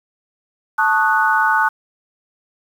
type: chord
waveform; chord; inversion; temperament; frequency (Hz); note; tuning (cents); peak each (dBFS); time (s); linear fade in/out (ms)
sine; D# half-diminished seventh; second; equal; 880 / 1108.7 / 1244.5 / 1480; A5 / C#6 / D#6 / F#6; 0 / 0 / 0 / 0; -17 / -22 / -21 / -16; 0.78-1.69; 10
effects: 7-bit